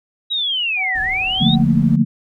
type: linear two-way sweep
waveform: sine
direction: down then up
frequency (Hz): 3882 to 1676 to 3882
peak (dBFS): -17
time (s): 0.3-1.56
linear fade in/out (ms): 20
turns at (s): 1.01
type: tone with tremolo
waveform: sine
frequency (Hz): 754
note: F#5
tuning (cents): +32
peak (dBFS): -25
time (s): 0.76-1.64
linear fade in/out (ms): 50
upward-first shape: triangle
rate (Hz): 20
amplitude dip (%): 30
type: noise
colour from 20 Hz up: brown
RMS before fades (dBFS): -34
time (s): 0.95-1.96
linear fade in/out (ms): 5
type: chord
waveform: sine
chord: Bb major seventh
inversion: first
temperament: equal with one note detuned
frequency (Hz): 145.23 / 174.61 / 220 / 233.1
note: D3 / F3 / A3 / Bb3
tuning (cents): -19 / 0 / 0 / 0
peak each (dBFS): -17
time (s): 1.4-2.05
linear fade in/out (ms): 20
effects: none